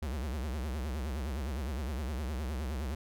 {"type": "tone with vibrato", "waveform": "square", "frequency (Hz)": 69.3, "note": "C#2", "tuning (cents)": 0, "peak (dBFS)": -34, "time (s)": [0.02, 2.95], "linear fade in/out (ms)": 5, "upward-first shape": "triangle", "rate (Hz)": 9.7, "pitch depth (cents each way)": 280, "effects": []}